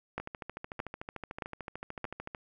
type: two click trains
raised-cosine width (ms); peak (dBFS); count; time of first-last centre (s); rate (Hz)
0.5; -19 / -24; 4 / 30; 0.18-2.043 / 0.2-2.348; 1.61 / 13.5
effects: none